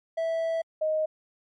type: tone pair in turn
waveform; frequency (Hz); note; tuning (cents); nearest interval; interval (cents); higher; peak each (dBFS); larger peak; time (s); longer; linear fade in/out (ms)
triangle / sine; 656 / 623.6; E5 / D#5; -9 / +4; minor second; 87; first; -23; neither; 0.17-0.62 / 0.81-1.06; first; 10
effects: MP3 48 kbps